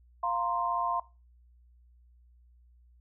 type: chord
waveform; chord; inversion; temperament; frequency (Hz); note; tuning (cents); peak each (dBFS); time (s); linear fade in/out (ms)
sine; F suspended fourth; none; just; 698.5 / 931.3 / 1047.7; F5 / Bb5 / C6; 0 / -2 / +2; -33 / -33 / -30; 0.23-1; 5
effects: noise-tail reverb RT60 0.3 s tail -20 dB re dry + added 60 Hz sine -57 dBFS peak until 3 s